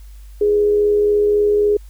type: tone with amplitude modulation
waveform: sine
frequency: 415.3 Hz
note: G#4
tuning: in tune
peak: -10 dBFS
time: 0.41-1.77 s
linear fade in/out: 5 ms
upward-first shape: sine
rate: 83.7 Hz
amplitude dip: 35%
effects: added 50 Hz sine -35 dBFS peak until 1.89 s + white hiss -54 dBFS RMS until 1.89 s